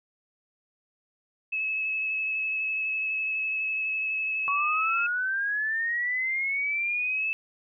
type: tone with vibrato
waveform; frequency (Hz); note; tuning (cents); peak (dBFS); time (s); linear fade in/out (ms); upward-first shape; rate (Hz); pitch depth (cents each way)
sine; 2589; E7; -32; -26; 1.52-5.07; 10; square; 12; 12
type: linear sweep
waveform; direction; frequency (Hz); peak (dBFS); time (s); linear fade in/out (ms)
sine; up; 1108.7 to 2637; -25; 4.48-7.33; 0
effects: none